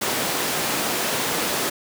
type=high-pass noise; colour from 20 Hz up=pink; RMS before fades=-24 dBFS; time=0.01-1.7 s; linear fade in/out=10 ms; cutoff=250 Hz; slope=12 dB/octave; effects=none